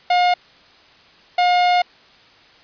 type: tone pair in turn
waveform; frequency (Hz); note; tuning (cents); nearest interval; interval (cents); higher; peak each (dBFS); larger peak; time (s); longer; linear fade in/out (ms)
45% pulse; 715 / 715; F5 / F5; +41 / +41; unison; 0; neither; -13; neither; 0.1-0.34 / 1.38-1.82; second; 5
effects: white hiss -49 dBFS RMS until 2.63 s + resampled to 11025 Hz